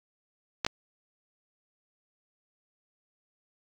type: clicks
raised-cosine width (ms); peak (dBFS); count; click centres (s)
0.2; -9; 2; 0.648 / 0.665
effects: AAC 48 kbps